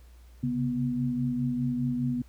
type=tone cluster; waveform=sine; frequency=132.9 / 137.8 / 244.7 Hz; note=C3 / C#3 / B3; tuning=+27 / -10 / -16 cents; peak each=-34 / -33 / -27 dBFS; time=0.43-2.22 s; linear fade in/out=5 ms; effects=added 60 Hz sine -49 dBFS peak until 2.28 s + pink hiss -63 dBFS RMS until 2.28 s